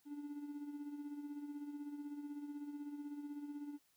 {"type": "tone with tremolo", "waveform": "triangle", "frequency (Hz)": 290.7, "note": "D4", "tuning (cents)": -18, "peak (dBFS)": -39, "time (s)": [0.05, 3.79], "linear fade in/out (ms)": 50, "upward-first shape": "sine", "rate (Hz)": 16, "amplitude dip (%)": 60, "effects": ["tanh soft clip ceiling -35 dBFS", "white hiss -75 dBFS RMS until 3.96 s"]}